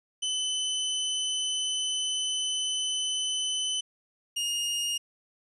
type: tone pair in turn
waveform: sawtooth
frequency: 3026 / 2849 Hz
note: F#7 / F7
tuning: +38 / +34 cents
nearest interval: minor second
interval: 104 cents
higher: first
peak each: -24 dBFS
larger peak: neither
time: 0.22-3.81 / 4.36-4.98 s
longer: first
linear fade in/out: 10 ms
effects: resampled to 24000 Hz + 11-bit